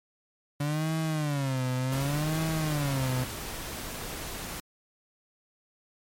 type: tone with vibrato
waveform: 35% pulse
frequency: 142.8 Hz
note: D3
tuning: 48 cents flat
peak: -25 dBFS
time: 0.6-3.24 s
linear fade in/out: 5 ms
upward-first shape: sine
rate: 0.67 Hz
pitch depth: 200 cents each way
type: noise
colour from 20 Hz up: pink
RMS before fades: -37 dBFS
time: 1.92-4.6 s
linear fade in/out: 2 ms
effects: MP3 64 kbps